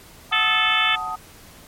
sine chord, D# diminished, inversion first, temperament equal with one note detuned, 740 / 880 / 1251.7 Hz, F#5 / A5 / D#6, 0 / 0 / +10 cents, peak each -31 / -31 / -27 dBFS, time 0.31-1.16 s, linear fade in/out 10 ms
harmonic tone, 436.8 Hz, A4, 13 cents flat, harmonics 3 / 4 / 5 / 6 / 7 / 8, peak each -24 / -24 / -24 / -24 / -24 / -24 dBFS, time 0.32-0.96 s, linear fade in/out 10 ms
effects pink hiss -46 dBFS RMS until 1.67 s + MP3 64 kbps

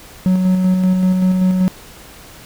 triangle tone with tremolo, 185 Hz, F#3, in tune, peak -8 dBFS, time 0.26-1.68 s, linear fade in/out 0 ms, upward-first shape square, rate 5.2 Hz, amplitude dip 30%, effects pink hiss -39 dBFS RMS until 2.45 s

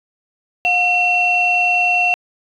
sine tone pair together, 720 / 2715 Hz, F#5 / F7, -47 / -50 cents, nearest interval octave + major seventh, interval 2297 cents, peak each -17 / -13 dBFS, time 0.65-2.14 s, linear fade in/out 0 ms, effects tanh soft clip ceiling -6 dBFS

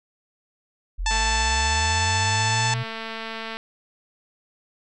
sine linear sweep, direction up, 41 to 125.3 Hz, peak -24 dBFS, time 0.98-2.84 s, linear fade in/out 20 ms
harmonic tone, 880 Hz, A5, in tune, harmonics 1 / 2 / 3 / 4 / 5 / 6 / 7 / 8 / 9, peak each -25 / -28 / -30 / -31 / -32 / -33 / -33 / -34 / -35 dBFS, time 1.06-2.74 s, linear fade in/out 2 ms
click train, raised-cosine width 0.3 ms, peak -17 dBFS, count 552, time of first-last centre 1.11-3.57 s, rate 224 Hz
effects none

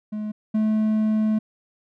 triangle tone pair in turn, 212.6 / 216.3 Hz, G#3 / A3, +41 / -29 cents, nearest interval unison, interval 30 cents, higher second, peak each -24 / -16 dBFS, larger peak second, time 0.12-0.32 / 0.54-1.39 s, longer second, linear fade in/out 10 ms, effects none

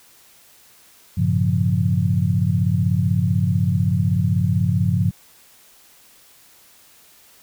sine chord, G half-diminished seventh, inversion none, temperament equal with one note detuned, 98 / 113.88 / 138.59 / 174.61 Hz, G2 / Bb2 / Db3 / F3, 0 / -40 / 0 / 0 cents, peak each -20 / -23 / -22 / -21 dBFS, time 1.17-5.11 s, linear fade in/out 10 ms, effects white hiss -51 dBFS RMS until 7.42 s

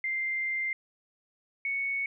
sine tone pair in turn, 2093 / 2218 Hz, C7 / C#7, 0 / 0 cents, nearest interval minor second, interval 100 cents, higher second, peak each -28 dBFS, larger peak neither, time 0.04-0.73 / 1.65-2.06 s, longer first, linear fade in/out 2 ms, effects none

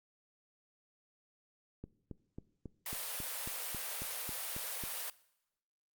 click train, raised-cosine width 3 ms, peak -31 dBFS, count 12, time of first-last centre 1.84-4.837 s, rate 3.67 Hz
white high-pass noise, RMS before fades -40 dBFS, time 2.86-5.1 s, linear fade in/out 2 ms, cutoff 450 Hz, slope 96 dB/octave
effects noise-tail reverb RT60 0.8 s tail -20 dB re dry + Opus 48 kbps

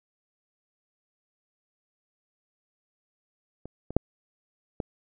clicks, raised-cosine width 2 ms, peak -26 / -23 / -6 / -16 dBFS, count 4, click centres 3.656 / 3.906 / 3.966 / 4.802 s, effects none

